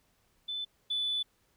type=tone pair in turn; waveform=sine; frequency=3510 / 3482 Hz; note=A7 / A7; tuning=-5 / -19 cents; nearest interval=unison; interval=14 cents; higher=first; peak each=-33 / -28 dBFS; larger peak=second; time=0.48-0.65 / 0.9-1.23 s; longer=second; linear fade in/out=10 ms; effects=tanh soft clip ceiling -24 dBFS + pink hiss -71 dBFS RMS until 1.56 s